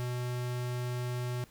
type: tone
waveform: square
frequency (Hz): 123.47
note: B2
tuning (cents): 0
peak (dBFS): -33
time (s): 0-1.44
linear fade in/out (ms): 0
effects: pink hiss -60 dBFS RMS until 1.5 s